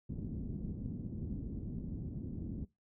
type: low-pass noise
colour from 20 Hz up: white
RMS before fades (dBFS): -41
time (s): 0.09-2.65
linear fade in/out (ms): 5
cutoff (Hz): 250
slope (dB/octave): 24
effects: noise-tail reverb RT60 0.2 s tail -20 dB re dry